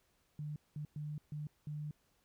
sine tone bursts at uneven times, 149.8 Hz, D3, 35 cents sharp, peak -39 dBFS, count 5, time 0.39-0.56 / 0.76-0.85 / 0.96-1.18 / 1.32-1.47 / 1.67-1.91 s, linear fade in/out 2 ms, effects pink hiss -75 dBFS RMS until 2.24 s

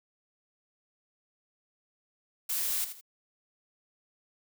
blue noise with echo, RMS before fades -31 dBFS, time 2.49-2.85 s, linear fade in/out 10 ms, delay 81 ms, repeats 2, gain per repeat -10 dB, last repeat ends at 3.012 s, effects none

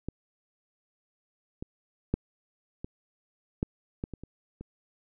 clicks, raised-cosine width 3 ms, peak -20 / -23 / -12 / -23 / -14 / -19 / -25 / -29 / -28 dBFS, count 9, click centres 0.086 / 1.625 / 2.14 / 2.845 / 3.629 / 4.039 / 4.137 / 4.236 / 4.61 s, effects none

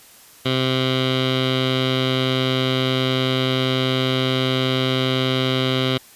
15% pulse tone with low-pass filter, 130.1 Hz, C3, 9 cents flat, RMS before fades -20 dBFS, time 0.45-5.98 s, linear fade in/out 10 ms, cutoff 3500 Hz, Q 6.6, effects white hiss -47 dBFS RMS until 6.15 s + resampled to 32000 Hz

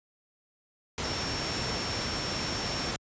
sine tone in noise, 5450 Hz, F8, 43 cents flat, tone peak -36 dBFS, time 1.04-2.91 s, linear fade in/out 0 ms, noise pink, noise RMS -32 dBFS, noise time 0.98-2.96 s, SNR -7 dB, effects high-pass 60 Hz 12 dB/octave + resampled to 16000 Hz

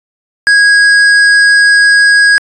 triangle tone with hard clipping, 1649 Hz, G#6, 13 cents flat, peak -5 dBFS, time 0.47-2.38 s, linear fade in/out 0 ms, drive 13 dB, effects resampled to 22050 Hz

